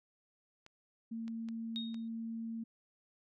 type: clicks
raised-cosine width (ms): 0.2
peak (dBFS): -36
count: 4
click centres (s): 0.664 / 1.28 / 1.487 / 1.944
type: tone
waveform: sine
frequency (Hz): 227.2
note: A#3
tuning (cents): -44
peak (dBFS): -38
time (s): 1.11-2.64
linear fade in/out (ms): 10
type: tone with exponential decay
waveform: sine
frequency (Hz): 3729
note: A#7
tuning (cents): 0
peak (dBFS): -35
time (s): 1.76-2.08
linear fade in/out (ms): 0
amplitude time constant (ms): 69
effects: none